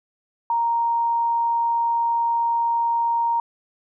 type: tone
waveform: sine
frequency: 932.3 Hz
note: A#5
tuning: in tune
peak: -18 dBFS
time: 0.5-3.4 s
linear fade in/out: 2 ms
effects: none